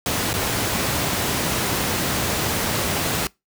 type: noise with dropouts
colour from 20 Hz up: pink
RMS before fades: -22 dBFS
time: 0.06-3.27 s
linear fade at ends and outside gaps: 1 ms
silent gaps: 0.331-0.339 s
effects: noise-tail reverb RT60 0.2 s tail -23 dB re dry + high-pass 80 Hz 12 dB/octave